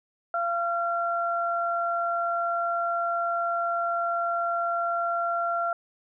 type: tone pair together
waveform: sine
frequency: 686 / 1370.2 Hz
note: F5 / F6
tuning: -31 / -33 cents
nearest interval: octave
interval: 1198 cents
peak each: -27 dBFS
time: 0.34-5.73 s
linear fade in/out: 2 ms
effects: none